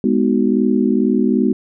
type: chord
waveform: sine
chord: G# minor seventh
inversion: none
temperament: just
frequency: 207.7 / 249.2 / 311.5 / 373.8 Hz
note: G#3 / B3 / D#4 / F#4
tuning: 0 / +16 / +2 / +18 cents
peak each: -17 / -16 / -20 / -20 dBFS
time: 0.04-1.53 s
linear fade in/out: 2 ms
effects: none